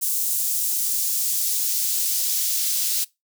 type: noise with high-pass filter sweep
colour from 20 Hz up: white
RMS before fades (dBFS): -23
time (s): 0.01-3.05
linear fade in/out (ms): 20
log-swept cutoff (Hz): 7600 to 4200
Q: 0.91
effects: noise-tail reverb RT60 0.2 s tail -22 dB re dry